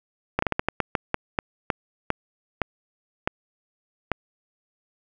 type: slowing click train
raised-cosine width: 0.5 ms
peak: -6 dBFS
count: 15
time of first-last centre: 0.39-4.117 s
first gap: 34 ms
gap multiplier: 1.28
effects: none